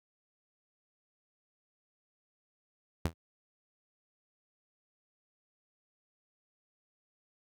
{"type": "tone with exponential decay", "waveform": "sawtooth", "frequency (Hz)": 82.41, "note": "E2", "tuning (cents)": 0, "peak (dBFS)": -22, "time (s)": [3.05, 3.14], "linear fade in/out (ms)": 5, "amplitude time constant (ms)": 18, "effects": []}